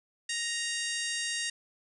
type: harmonic tone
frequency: 934 Hz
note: A#5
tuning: 3 cents sharp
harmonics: 2 / 3 / 4 / 5 / 6 / 7 / 8 / 9 / 10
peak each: -36 / -38 / -39 / -40 / -41 / -41 / -42 / -43 / -43 dBFS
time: 0.29-1.5 s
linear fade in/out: 5 ms
effects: none